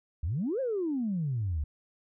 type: exponential two-way sweep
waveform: sine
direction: up then down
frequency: 68.8 to 554.4 to 68.8 Hz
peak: -27 dBFS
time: 0.23-1.64 s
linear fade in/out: 5 ms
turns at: 0.6 s
effects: tanh soft clip ceiling -23 dBFS